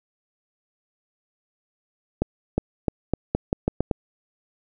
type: accelerating click train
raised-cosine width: 2 ms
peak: -7 dBFS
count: 9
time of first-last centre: 2.22-3.912 s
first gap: 360 ms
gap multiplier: 0.84
effects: none